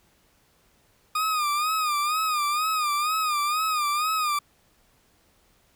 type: tone with vibrato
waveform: 40% pulse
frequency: 1226 Hz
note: D#6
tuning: 26 cents flat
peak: -22 dBFS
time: 1.15-4.39 s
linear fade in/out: 5 ms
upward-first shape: sine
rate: 2.1 Hz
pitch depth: 84 cents each way
effects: pink hiss -63 dBFS RMS until 5.75 s